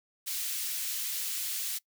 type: high-pass noise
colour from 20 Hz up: white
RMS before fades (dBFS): -34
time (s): 0.26-1.79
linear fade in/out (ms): 20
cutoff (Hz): 2600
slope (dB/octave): 12
effects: noise-tail reverb RT60 0.1 s tail -22 dB re dry